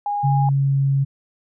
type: tone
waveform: sine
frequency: 820 Hz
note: G#5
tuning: 22 cents flat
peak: -20 dBFS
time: 0.06-0.49 s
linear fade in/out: 2 ms
type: tone with pitch glide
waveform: sine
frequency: 138.59 to 137.55 Hz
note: C#3 to C#3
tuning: 0 to -13 cents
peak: -15 dBFS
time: 0.23-1.05 s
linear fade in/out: 20 ms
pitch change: -13 cents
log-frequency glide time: 0.4-0.79 s
effects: none